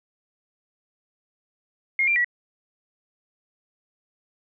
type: tone with pitch steps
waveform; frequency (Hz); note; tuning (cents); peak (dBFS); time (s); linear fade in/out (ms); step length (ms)
sine; 2139 / 2371 / 1936; C7 / D7 / B6; +38 / +16 / -35; -18; 1.99-2.245; 2; 85
effects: none